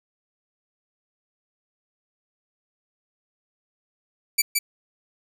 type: tone with echo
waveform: 10% pulse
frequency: 2315 Hz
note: D7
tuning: 25 cents flat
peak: -7 dBFS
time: 4.38-4.42 s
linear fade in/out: 10 ms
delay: 170 ms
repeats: 1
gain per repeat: -3 dB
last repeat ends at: 4.59 s
effects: none